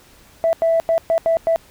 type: tone bursts at uneven times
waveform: sine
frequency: 659.3 Hz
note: E5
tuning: in tune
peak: -12 dBFS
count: 6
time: 0.44-0.53 / 0.62-0.8 / 0.89-0.98 / 1.1-1.18 / 1.26-1.37 / 1.47-1.56 s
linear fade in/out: 0 ms
effects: tanh soft clip ceiling -9 dBFS + pink hiss -49 dBFS RMS until 1.7 s